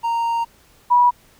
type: tone pair in turn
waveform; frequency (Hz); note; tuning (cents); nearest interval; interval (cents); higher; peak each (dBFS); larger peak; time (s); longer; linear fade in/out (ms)
triangle / sine; 928 / 973.8; A#5 / B5; -8 / -25; minor second; 83; second; -16 / -10; second; 0.03-0.45 / 0.9-1.11; first; 20
effects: pink hiss -53 dBFS RMS until 1.39 s